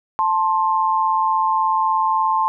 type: tone pair together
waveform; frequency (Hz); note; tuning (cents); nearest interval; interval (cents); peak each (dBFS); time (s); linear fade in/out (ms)
sine; 879.5 / 1056; A5 / C6; -1 / +16; minor third; 317; -18; 0.19-2.48; 0
effects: none